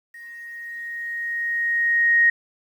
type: tone with level ramp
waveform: sine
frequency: 1871 Hz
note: A#6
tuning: 6 cents sharp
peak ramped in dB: -38 to -12 dBFS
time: 0.14-2.3 s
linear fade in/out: 5 ms
effects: 9-bit